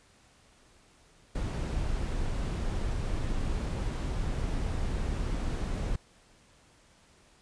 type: noise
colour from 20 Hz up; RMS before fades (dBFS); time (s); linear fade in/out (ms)
brown; -31; 1.35-5.96; 5
effects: pink hiss -61 dBFS RMS until 7.41 s + resampled to 22050 Hz